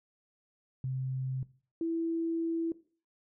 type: tone pair in turn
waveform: sine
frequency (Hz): 130.81 / 330.5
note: C3 / E4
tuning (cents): 0 / +5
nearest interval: octave + major third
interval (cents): 1605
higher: second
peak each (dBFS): -31 / -29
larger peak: second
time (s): 0.84-1.43 / 1.81-2.72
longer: second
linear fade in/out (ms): 2
effects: noise-tail reverb RT60 0.4 s tail -18 dB re dry